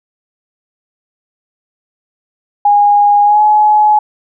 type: tone with pitch glide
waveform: sine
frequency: 821 to 846.5 Hz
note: G#5 to G#5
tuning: -20 to +33 cents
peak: -5 dBFS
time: 2.65-3.99 s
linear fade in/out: 5 ms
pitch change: +53 cents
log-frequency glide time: 3.24-3.41 s
effects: none